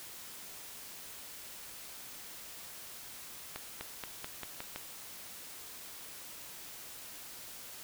accelerating click train, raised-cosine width 0.3 ms, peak -23 dBFS, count 7, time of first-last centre 3.56-4.76 s, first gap 250 ms, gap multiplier 0.91, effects white hiss -48 dBFS RMS until 7.83 s

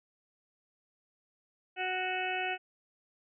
harmonic tone, 370 Hz, F#4, in tune, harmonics 1 / 2 / 4 / 5 / 6 / 7 / 8, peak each -40 / -35 / -39 / -42 / -42 / -37 / -43 dBFS, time 1.76-2.58 s, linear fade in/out 50 ms, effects none

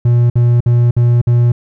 triangle tone bursts, 120 Hz, B2, 49 cents flat, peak -5 dBFS, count 5, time 0.05-1.52 s, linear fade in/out 5 ms, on 250 ms, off 55 ms, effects none

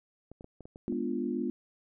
clicks, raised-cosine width 2 ms, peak -33 dBFS, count 7, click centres 0.316 / 0.409 / 0.444 / 0.607 / 0.655 / 0.759 / 0.924 s
sine chord, G# diminished seventh, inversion none, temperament equal, 207.7 / 246.9 / 293.7 / 349.2 Hz, G#3 / B3 / D4 / F4, 0 / 0 / 0 / 0 cents, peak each -37 / -33 / -37 / -35 dBFS, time 0.88-1.5 s, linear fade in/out 0 ms
effects none

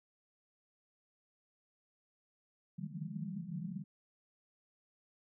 pink band-pass noise, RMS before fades -42 dBFS, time 2.78-3.84 s, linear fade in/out 10 ms, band 150 to 210 Hz, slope 96 dB/octave, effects none

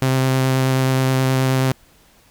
sawtooth tone with vibrato, 131.3 Hz, C3, 6 cents sharp, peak -11 dBFS, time 0.02-1.72 s, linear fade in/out 0 ms, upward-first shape sine, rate 9.4 Hz, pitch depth 11 cents each way, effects pink hiss -53 dBFS RMS until 2.3 s

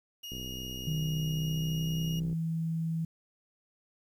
35% pulse tone, 2865 Hz, F7, 44 cents sharp, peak -38 dBFS, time 0.23-2.2 s, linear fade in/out 10 ms
click train, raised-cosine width 3 ms, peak -30 dBFS, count 129, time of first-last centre 0.32-2.329 s, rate 63.7 Hz
sine tone with pitch glide, 155.56 to 163.2 Hz, D#3 to E3, 0 to -17 cents, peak -29 dBFS, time 0.87-3.05 s, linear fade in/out 5 ms, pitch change +83 cents, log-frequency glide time 1.32-2.27 s
effects 10-bit

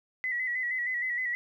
sine tone with vibrato, 1975.5 Hz, B6, in tune, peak -28 dBFS, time 0.24-1.35 s, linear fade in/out 0 ms, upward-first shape square, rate 6.4 Hz, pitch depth 44 cents each way, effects 11-bit

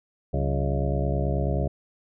harmonic tone with a mistuned harmonic, 69.3 Hz, C#2, in tune, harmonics 1 / 2 / 3 / 4 / 5 / 6 / 8 / 9 / 10, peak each -26 / -27 / -33 / -37 / -36 / -34 / -34 / -34 / -37 dBFS, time 0.33-1.68 s, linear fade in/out 10 ms, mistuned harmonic 3, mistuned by -130 cents, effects none

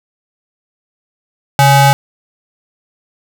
square ring-modulated tone, 349.2 Hz, F4, in tune, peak -3 dBFS, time 1.59-1.93 s, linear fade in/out 0 ms, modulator 486 Hz, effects none

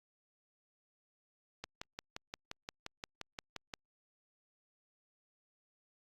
click train, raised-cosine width 0.2 ms, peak -24 dBFS, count 13, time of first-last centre 1.64-3.738 s, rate 5.72 Hz, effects Opus 48 kbps

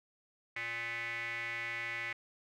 square tone with band-pass filter, 116.54 Hz, A#2, in tune, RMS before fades -39 dBFS, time 0.56-2.13 s, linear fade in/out 5 ms, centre 2100 Hz, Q 7.4, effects none

